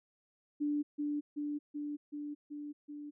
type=tone with echo; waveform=sine; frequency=293.7 Hz; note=D4; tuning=in tune; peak=-30 dBFS; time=0.6-0.83 s; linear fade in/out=20 ms; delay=380 ms; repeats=6; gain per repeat=-2 dB; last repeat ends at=3.11 s; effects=none